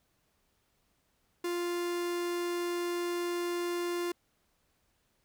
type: tone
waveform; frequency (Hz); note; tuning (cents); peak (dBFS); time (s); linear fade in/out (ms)
45% pulse; 349.2; F4; 0; -31; 1.44-4.12; 5
effects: pink hiss -74 dBFS RMS until 5.24 s